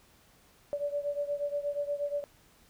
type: beating tone pair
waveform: sine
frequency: 575 / 583.4 Hz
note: D5 / D5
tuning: -37 / -12 cents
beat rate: 8.4 Hz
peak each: -32 / -35 dBFS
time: 0.73-2.24 s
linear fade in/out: 0 ms
effects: pink hiss -62 dBFS RMS until 2.69 s